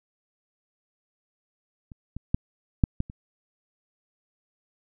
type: clicks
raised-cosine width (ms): 5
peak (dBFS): -30 / -22 / -9 / -6 / -13 / -27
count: 6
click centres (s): 1.918 / 2.166 / 2.345 / 2.838 / 3.004 / 3.099
effects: none